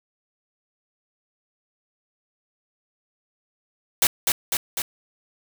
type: noise with echo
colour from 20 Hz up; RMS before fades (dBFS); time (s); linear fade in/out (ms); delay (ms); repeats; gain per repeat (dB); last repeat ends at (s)
white; -17; 4.02-4.07; 2; 250; 3; -3; 4.82
effects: none